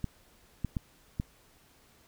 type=clicks; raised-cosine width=5 ms; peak=-18 dBFS; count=4; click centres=0.043 / 0.647 / 0.768 / 1.199 s; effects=pink hiss -62 dBFS RMS until 2.07 s